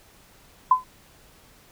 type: tone with exponential decay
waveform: sine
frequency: 1018 Hz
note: C6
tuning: 48 cents flat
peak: -9 dBFS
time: 0.71-0.84 s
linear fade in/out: 5 ms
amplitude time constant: 28 ms
effects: pink hiss -54 dBFS RMS until 1.71 s